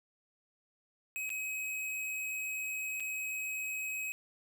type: tone with dropouts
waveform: square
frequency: 2541 Hz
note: D#7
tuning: 36 cents sharp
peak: -36 dBFS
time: 1.16-4.12 s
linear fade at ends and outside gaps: 0 ms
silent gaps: 1.293-1.302 / 2.999-3.004 s
effects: 13-bit